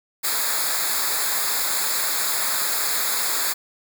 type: noise with comb filter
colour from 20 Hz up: white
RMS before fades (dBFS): -23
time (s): 0.23-3.54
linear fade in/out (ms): 20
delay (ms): 0.34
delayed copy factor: -0.9
effects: none